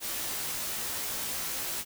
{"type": "noise with comb filter", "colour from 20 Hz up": "white", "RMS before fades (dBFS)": -34, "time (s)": [0, 1.85], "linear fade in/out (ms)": 50, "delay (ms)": 16, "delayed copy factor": -0.75, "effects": []}